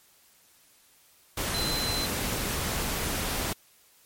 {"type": "tone in noise", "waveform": "sine", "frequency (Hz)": 4066, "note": "B7", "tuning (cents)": 50, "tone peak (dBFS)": -30, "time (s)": [1.54, 2.06], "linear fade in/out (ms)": 5, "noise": "pink", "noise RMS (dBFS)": -30, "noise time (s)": [1.37, 3.53], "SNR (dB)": -3, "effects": ["white hiss -60 dBFS RMS until 4.05 s", "MP3 64 kbps"]}